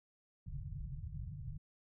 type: low-pass noise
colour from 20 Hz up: white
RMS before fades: -44 dBFS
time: 0.46-1.58 s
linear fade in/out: 10 ms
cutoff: 160 Hz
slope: 96 dB/octave
effects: none